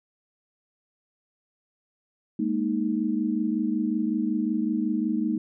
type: chord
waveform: sine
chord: Ab suspended second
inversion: none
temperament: equal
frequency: 207.7 / 233.1 / 311.1 Hz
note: Ab3 / Bb3 / Eb4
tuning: 0 / 0 / 0 cents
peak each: -28 / -27 / -27 dBFS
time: 2.39-5.38 s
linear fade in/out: 5 ms
effects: none